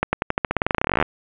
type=accelerating click train; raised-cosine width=0.5 ms; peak=-3 dBFS; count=25; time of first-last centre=0.03-1.026 s; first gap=100 ms; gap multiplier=0.91; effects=resampled to 8000 Hz + 7-bit